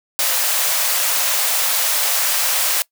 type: high-pass noise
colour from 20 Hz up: white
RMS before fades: -18 dBFS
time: 0.19-2.82 s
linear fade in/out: 0 ms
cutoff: 490 Hz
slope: 96 dB/octave
effects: noise-tail reverb RT60 0.1 s tail -22 dB re dry